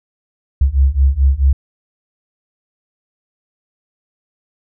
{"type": "beating tone pair", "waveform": "sine", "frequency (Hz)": [65.7, 70.3], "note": ["C2", "C#2"], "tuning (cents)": [8, 25], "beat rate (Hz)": 4.6, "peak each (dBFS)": [-13, -12], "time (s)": [0.61, 1.53], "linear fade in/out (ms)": 5, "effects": []}